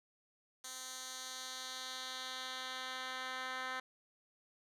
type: tone with band-pass filter sweep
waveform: 10% pulse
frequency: 258 Hz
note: C4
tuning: 24 cents flat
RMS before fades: -44 dBFS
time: 0.64-3.8 s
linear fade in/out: 5 ms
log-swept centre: 7100 to 2000 Hz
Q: 1.3
effects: none